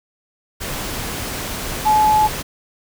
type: tone in noise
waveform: sine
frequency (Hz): 856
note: A5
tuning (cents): -48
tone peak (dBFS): -11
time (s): 1.85-2.28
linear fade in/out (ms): 20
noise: pink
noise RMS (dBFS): -26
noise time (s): 0.6-2.43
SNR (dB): +12
effects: none